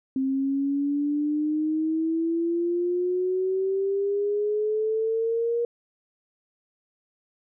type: exponential sweep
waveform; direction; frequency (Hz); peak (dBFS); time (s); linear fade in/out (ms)
sine; up; 264 to 474.3; -22; 0.16-5.65; 2
effects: none